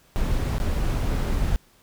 brown noise with dropouts, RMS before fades -23 dBFS, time 0.16-1.56 s, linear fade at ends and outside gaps 0 ms, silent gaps 0.582-0.601 s, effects pink hiss -58 dBFS RMS until 1.82 s

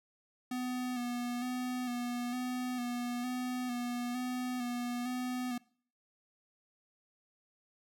square tone with vibrato, 246.9 Hz, B3, in tune, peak -35 dBFS, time 0.51-5.58 s, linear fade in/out 5 ms, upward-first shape square, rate 1.1 Hz, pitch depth 27 cents each way, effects noise-tail reverb RT60 0.5 s tail -23 dB re dry

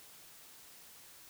silence, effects white hiss -56 dBFS RMS until 1.29 s

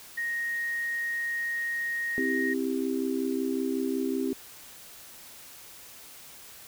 sine tone, 1869 Hz, A#6, 4 cents sharp, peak -28 dBFS, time 0.17-2.54 s, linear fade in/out 10 ms
sine chord, C major, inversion none, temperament just, 261.6 / 327 / 392.4 Hz, C4 / E4 / G4, 0 / -14 / +2 cents, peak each -29 / -33 / -31 dBFS, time 2.18-4.33 s, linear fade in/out 0 ms
effects white hiss -48 dBFS RMS until 6.67 s

